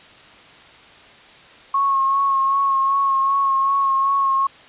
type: tone with vibrato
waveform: sine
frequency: 1092 Hz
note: C#6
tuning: 26 cents flat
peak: -15 dBFS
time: 1.74-4.47 s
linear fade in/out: 5 ms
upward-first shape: sine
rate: 2.6 Hz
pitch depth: 24 cents each way
effects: white hiss -45 dBFS RMS until 4.68 s + resampled to 8000 Hz